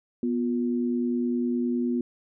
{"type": "tone pair together", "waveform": "sine", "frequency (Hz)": [244.3, 354.1], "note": ["B3", "F4"], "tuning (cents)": [-19, 24], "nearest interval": "tritone", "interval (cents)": 643, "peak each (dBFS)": [-24, -30], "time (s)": [0.23, 2.01], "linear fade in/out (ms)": 2, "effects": []}